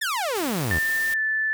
sawtooth exponential sweep, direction down, 1858 to 71 Hz, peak -20 dBFS, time 0.01-0.79 s, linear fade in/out 10 ms
white noise, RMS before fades -35 dBFS, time 0.35-1.14 s, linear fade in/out 2 ms
sine tone with pitch glide, 1790 to 1752.1 Hz, A6 to A6, +29 to -8 cents, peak -21 dBFS, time 0.71-1.53 s, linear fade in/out 0 ms, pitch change -37 cents, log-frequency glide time 1.12-1.19 s
effects none

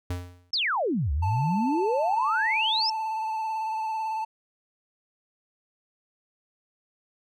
square tone with exponential decay, 88.9 Hz, F2, 31 cents sharp, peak -26 dBFS, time 0.1-0.51 s, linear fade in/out 5 ms, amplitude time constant 88 ms
sine exponential two-way sweep, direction down then up, 5480 to 66.6 to 5480 Hz, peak -23 dBFS, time 0.53-2.9 s, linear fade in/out 5 ms, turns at 1.12 s
triangle tone with vibrato, 880 Hz, A5, in tune, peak -25 dBFS, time 1.22-4.25 s, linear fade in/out 10 ms, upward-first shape sine, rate 18 Hz, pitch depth 27 cents each way
effects none

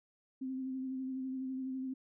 sine tone with vibrato, 261.6 Hz, C4, in tune, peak -36 dBFS, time 0.41-1.94 s, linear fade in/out 10 ms, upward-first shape sine, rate 12 Hz, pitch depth 24 cents each way, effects none

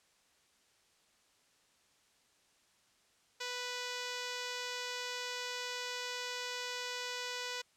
5% pulse tone, 493.9 Hz, B4, in tune, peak -26 dBFS, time 3.4-7.62 s, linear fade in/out 10 ms, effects white hiss -70 dBFS RMS until 7.76 s + low-pass 8000 Hz 12 dB/octave

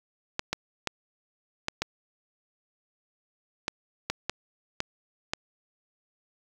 clicks, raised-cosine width 0.2 ms, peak -10 dBFS, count 10, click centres 0.394 / 0.53 / 0.873 / 1.684 / 1.82 / 3.681 / 4.1 / 4.296 / 4.804 / 5.335 s, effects 7-bit

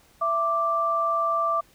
sine tone pair together, 665.8 / 1174.7 Hz, E5 / D6, +17 / 0 cents, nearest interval minor seventh, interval 983 cents, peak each -27 / -22 dBFS, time 0.21-1.61 s, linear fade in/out 10 ms, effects pink hiss -58 dBFS RMS until 1.74 s

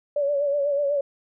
sine tone with vibrato, 571 Hz, D5, 49 cents flat, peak -20 dBFS, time 0.16-1.01 s, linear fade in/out 5 ms, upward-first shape sine, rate 8.1 Hz, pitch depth 51 cents each way, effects none

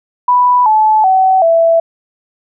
sine tone with pitch steps, 987.8 / 864.9 / 757.3 / 663.1 Hz, B5 / A5 / F#5 / E5, 0 / -30 / +40 / +10 cents, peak -6 dBFS, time 0.28-1.8 s, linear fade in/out 5 ms, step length 380 ms, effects none

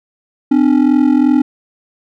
triangle ring-modulated tone, 277.2 Hz, C#4, in tune, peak -3 dBFS, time 0.51-1.42 s, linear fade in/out 5 ms, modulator 21.4 Hz, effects none

